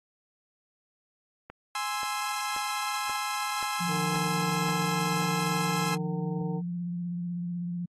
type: click train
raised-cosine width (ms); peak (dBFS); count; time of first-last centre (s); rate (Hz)
0.5; -26; 8; 1.5-5.223; 1.88
type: chord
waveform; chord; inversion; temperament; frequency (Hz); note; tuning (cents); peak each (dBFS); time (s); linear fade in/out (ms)
sawtooth; Ab augmented; none; equal; 830.6 / 1046.5 / 1318.5; Ab5 / C6 / E6; 0 / 0 / 0; -30 / -30 / -31; 1.75-5.95; 2
type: tone with vibrato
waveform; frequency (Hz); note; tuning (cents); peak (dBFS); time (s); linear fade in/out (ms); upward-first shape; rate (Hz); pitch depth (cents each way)
sine; 174.61; F3; 0; -30; 3.8-7.86; 10; triangle; 16; 30
type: harmonic tone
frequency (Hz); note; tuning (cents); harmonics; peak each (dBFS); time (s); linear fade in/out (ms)
152.3; D#3; -37; 1 / 2 / 3 / 5 / 6; -34 / -41 / -37 / -44 / -46; 3.87-6.62; 50
effects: AAC 32 kbps